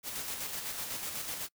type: noise with tremolo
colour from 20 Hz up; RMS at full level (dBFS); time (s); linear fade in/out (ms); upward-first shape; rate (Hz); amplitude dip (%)
white; -37; 0.03-1.49; 50; square; 8; 35
effects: noise-tail reverb RT60 0.1 s tail -26 dB re dry